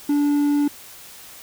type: tone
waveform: triangle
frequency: 290 Hz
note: D4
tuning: 22 cents flat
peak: -14 dBFS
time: 0.09-0.68 s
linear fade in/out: 5 ms
effects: white hiss -42 dBFS RMS until 1.42 s